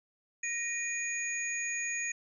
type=tone cluster; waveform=sine; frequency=1878 / 2442 / 6710 Hz; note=A#6 / D#7 / G#8; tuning=+12 / -33 / +17 cents; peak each=-37 / -36 / -36 dBFS; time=0.43-2.12 s; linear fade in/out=5 ms; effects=none